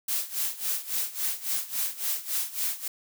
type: noise with tremolo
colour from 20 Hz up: blue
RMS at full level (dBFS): -27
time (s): 0.08-2.88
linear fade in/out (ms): 5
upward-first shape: sine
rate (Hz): 3.6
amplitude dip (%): 85
effects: none